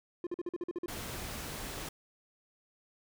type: tone bursts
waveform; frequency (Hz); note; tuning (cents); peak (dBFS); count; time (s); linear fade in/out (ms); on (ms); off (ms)
triangle; 350.4; F4; +6; -31; 9; 0.24-0.86; 2; 28; 46
type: noise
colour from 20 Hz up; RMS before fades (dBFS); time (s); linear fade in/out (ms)
pink; -41; 0.88-1.89; 5
effects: none